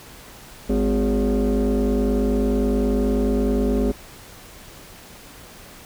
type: tone with frequency modulation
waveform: sine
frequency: 101.7 Hz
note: G#2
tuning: 36 cents flat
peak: -15 dBFS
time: 0.69-3.92 s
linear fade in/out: 10 ms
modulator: 154 Hz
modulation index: 2.4
effects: tanh soft clip ceiling -15 dBFS + pink hiss -43 dBFS RMS until 5.85 s